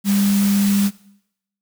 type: tone in noise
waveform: sine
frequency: 200.5 Hz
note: G3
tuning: 39 cents sharp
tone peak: -14 dBFS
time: 0.04-0.91 s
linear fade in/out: 50 ms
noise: white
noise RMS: -27 dBFS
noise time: 0.04-0.91 s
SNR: +10 dB
effects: noise-tail reverb RT60 0.8 s tail -20 dB re dry